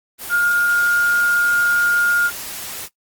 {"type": "tone in noise", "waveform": "sine", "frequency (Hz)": 1418, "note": "F6", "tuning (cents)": 26, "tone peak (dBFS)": -13, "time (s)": [0.29, 2.31], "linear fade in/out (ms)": 50, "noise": "white", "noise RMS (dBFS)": -30, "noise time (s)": [0.18, 2.89], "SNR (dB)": 14, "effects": ["noise-tail reverb RT60 0.1 s tail -17 dB re dry", "Opus 24 kbps"]}